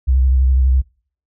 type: tone with vibrato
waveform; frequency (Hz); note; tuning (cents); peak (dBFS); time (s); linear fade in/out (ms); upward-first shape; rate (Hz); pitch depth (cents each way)
sine; 65; C2; -11; -10; 0.07-0.82; 20; square; 12; 41
effects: noise-tail reverb RT60 0.5 s tail -26 dB re dry